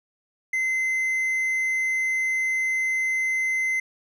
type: tone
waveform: triangle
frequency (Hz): 2060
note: C7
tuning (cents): -28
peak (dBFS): -20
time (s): 0.53-3.8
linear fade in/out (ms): 5
effects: none